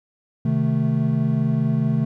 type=chord; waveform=triangle; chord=A diminished; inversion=first; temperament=equal; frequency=130.81 / 155.56 / 220 Hz; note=C3 / Eb3 / A3; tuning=0 / 0 / 0 cents; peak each=-20 dBFS; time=0.45-2.05 s; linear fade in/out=5 ms; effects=none